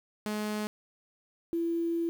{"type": "tone pair in turn", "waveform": ["sawtooth", "sine"], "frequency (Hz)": [211.6, 335.9], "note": ["G#3", "E4"], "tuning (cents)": [33, 33], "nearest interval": "minor sixth", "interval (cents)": 800, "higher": "second", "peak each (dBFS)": -27, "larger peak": "neither", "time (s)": [[0.26, 0.67], [1.53, 2.09]], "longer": "second", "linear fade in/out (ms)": 0, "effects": ["9-bit"]}